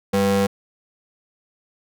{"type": "ring-modulated tone", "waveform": "square", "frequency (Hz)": 146.83, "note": "D3", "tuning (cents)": 0, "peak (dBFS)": -14, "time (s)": [0.13, 0.47], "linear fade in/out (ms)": 10, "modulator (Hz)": 346, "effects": []}